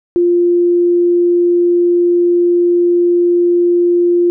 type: tone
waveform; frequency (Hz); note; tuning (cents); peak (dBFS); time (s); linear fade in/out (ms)
sine; 349.2; F4; 0; -8; 0.16-4.3; 0
effects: none